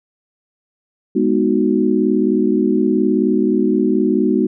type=chord; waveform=sine; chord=G# minor seventh; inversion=none; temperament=equal; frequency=207.7 / 246.9 / 311.1 / 370 Hz; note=G#3 / B3 / D#4 / F#4; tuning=0 / 0 / 0 / 0 cents; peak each=-18 dBFS; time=1.15-4.47 s; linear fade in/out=10 ms; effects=none